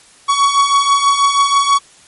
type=beating tone pair; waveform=45% pulse; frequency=1117 / 1123.2 Hz; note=C#6 / C#6; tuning=+13 / +22 cents; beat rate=6.2 Hz; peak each=-16 / -11 dBFS; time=0.28-1.79 s; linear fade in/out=20 ms; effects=white hiss -45 dBFS RMS until 2.07 s + MP3 48 kbps